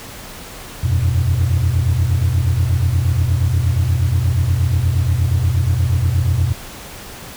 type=chord; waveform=sine; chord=E suspended second; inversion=none; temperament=equal with one note detuned; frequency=84.09 / 92.5 / 123.47 Hz; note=E2 / F#2 / B2; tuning=+35 / 0 / 0 cents; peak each=-16 dBFS; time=0.83-6.53 s; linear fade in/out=10 ms; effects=tanh soft clip ceiling -8 dBFS + pink hiss -34 dBFS RMS until 7.36 s